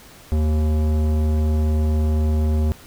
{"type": "tone with tanh clipping", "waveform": "sine", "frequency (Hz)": 77, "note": "D#2", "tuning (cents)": -17, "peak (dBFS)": -18, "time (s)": [0.32, 2.72], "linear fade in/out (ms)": 0, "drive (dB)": 16, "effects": ["pink hiss -45 dBFS RMS until 2.86 s"]}